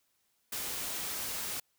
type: noise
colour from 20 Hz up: white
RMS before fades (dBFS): -37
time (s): 0.52-1.6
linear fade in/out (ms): 5
effects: white hiss -75 dBFS RMS until 1.78 s